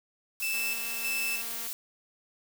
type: noise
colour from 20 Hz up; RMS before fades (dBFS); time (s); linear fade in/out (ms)
blue; -36; 0.4-1.73; 0
type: tone with tremolo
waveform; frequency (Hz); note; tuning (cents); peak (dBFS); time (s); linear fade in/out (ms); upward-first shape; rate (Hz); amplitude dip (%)
40% pulse; 2637; E7; 0; -28; 0.42-1.42; 5; square; 1.6; 55
type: click train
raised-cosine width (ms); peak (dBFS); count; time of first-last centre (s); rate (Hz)
0.2; -28; 262; 0.54-1.67; 231
effects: none